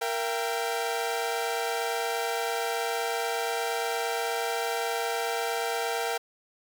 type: chord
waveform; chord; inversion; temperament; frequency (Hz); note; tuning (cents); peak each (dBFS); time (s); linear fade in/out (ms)
sawtooth; E diminished; second; equal with one note detuned; 466.2 / 675.1 / 784; Bb4 / E5 / G5; 0 / +41 / 0; -27 / -30 / -28; 0.01-6.18; 10
effects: none